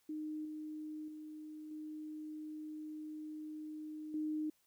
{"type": "tone with level steps", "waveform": "sine", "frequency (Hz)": 307.4, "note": "D#4", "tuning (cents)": -21, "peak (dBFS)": [-39, -42, -46, -43, -35], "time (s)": [0.09, 4.5], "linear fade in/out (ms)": 5, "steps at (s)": [0.45, 1.08, 1.71, 4.14], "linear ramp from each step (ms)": 2, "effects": ["white hiss -75 dBFS RMS until 4.66 s"]}